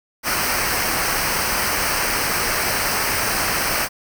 pink noise with comb filter, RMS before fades -21 dBFS, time 0.23-3.89 s, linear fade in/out 50 ms, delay 0.28 ms, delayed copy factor -0.7, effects none

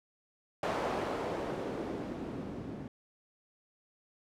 blue noise with low-pass filter sweep, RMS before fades -37 dBFS, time 0.63-2.88 s, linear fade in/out 2 ms, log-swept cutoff 690 to 210 Hz, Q 1.2, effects none

